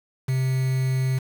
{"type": "tone with quantisation", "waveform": "triangle", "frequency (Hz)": 130.81, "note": "C3", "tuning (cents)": 0, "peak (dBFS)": -18, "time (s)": [0.28, 1.19], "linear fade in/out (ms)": 10, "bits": 6, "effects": []}